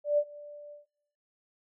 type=tone with ADSR envelope; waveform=sine; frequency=587.3 Hz; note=D5; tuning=in tune; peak=-20 dBFS; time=0.04-0.86 s; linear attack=140 ms; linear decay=60 ms; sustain=-23 dB; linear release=140 ms; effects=noise-tail reverb RT60 1.0 s tail -21 dB re dry